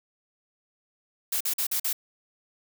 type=noise bursts; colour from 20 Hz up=blue; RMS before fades=-27 dBFS; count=5; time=1.32-1.93 s; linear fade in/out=5 ms; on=86 ms; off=45 ms; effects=none